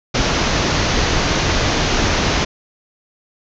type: low-pass noise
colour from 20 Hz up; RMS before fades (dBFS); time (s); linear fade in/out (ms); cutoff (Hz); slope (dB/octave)
pink; -17; 0.14-2.45; 10; 6600; 96
effects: none